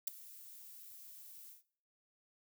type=noise with ADSR envelope; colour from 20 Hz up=violet; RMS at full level=-32 dBFS; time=0.07-1.63 s; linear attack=7 ms; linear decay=8 ms; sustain=-22 dB; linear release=140 ms; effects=noise-tail reverb RT60 0.5 s tail -18 dB re dry